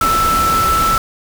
sine tone in noise, 1324 Hz, E6, 7 cents sharp, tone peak -12 dBFS, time 0.01-0.98 s, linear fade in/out 2 ms, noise pink, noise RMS -20 dBFS, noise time 0.01-0.98 s, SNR +5 dB, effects none

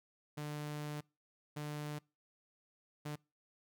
sawtooth tone bursts at uneven times, 148.9 Hz, D3, 24 cents sharp, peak -36 dBFS, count 3, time 0.37-1.01 / 1.56-1.99 / 3.05-3.16 s, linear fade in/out 10 ms, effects noise-tail reverb RT60 0.3 s tail -25 dB re dry

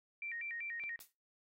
sine tone with vibrato, 2093 Hz, C7, in tune, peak -40 dBFS, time 0.22-0.96 s, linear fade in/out 2 ms, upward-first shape square, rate 5.2 Hz, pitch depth 200 cents each way
clicks, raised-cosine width 0.3 ms, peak -39 dBFS, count 2, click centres 0.838 / 0.992 s
blue noise with exponential decay, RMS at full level -46 dBFS, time 1-1.13 s, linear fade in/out 5 ms, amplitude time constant 27 ms
effects noise-tail reverb RT60 0.3 s tail -24 dB re dry + AAC 48 kbps

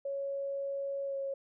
sine tone with pitch glide, 554.4 to 547.7 Hz, C#5 to C#5, 0 to -21 cents, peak -33 dBFS, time 0.05-1.34 s, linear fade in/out 5 ms, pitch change -21 cents, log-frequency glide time 1.05-1.16 s, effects none

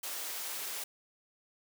white high-pass noise, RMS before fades -39 dBFS, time 0.03-0.84 s, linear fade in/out 5 ms, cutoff 380 Hz, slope 12 dB/octave, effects none

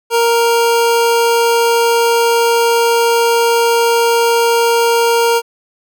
25% pulse tone, 466.2 Hz, A#4, in tune, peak -6 dBFS, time 0.1-5.42 s, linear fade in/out 50 ms, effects none

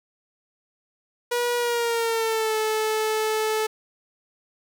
sawtooth tone with pitch glide, 482.6 to 434.9 Hz, B4 to A4, -40 to -20 cents, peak -18 dBFS, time 1.31-3.67 s, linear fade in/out 10 ms, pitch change -180 cents, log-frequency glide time 1.57-2.56 s, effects none

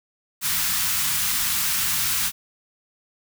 white band-stop noise, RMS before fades -23 dBFS, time 0.41-2.32 s, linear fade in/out 50 ms, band 210 to 1000 Hz, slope 24 dB/octave, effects none

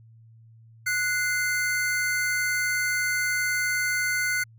square tone pair together, 1473 / 2082 Hz, F#6 / C7, -8 / -9 cents, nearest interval tritone, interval 599 cents, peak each -27 dBFS, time 0.86-4.44 s, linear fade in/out 10 ms, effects added 113 Hz sine -49 dBFS peak until 4.58 s

